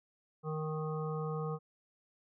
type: harmonic tone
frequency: 155.4 Hz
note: D#3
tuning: 2 cents flat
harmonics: 1 / 3 / 5 / 7 / 8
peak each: -36 / -39 / -47 / -47 / -46 dBFS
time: 0.43-1.59 s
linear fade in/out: 50 ms
effects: none